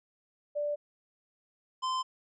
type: tone pair in turn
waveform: sine / square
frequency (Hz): 587.3 / 1033.2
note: D5 / C6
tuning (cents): 0 / -22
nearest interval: minor seventh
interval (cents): 978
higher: second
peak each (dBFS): -29 / -30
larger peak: first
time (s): 0.55-0.76 / 1.82-2.03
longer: neither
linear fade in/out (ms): 20
effects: resampled to 16000 Hz